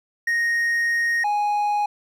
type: tone pair in turn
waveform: triangle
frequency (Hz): 1864.7 / 829.2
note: A#6 / G#5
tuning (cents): 0 / -3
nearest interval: octave + major second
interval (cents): 1403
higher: first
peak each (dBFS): -17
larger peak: neither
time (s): 0.27-1.24 / 1.24-1.86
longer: first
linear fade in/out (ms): 5
effects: none